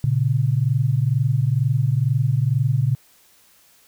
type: tone pair together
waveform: sine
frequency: 117.05 / 139.2 Hz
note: A#2 / C#3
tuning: +8 / +8 cents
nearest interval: minor third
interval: 300 cents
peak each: -19 dBFS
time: 0.04-2.95 s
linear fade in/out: 0 ms
effects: white hiss -55 dBFS RMS until 3.87 s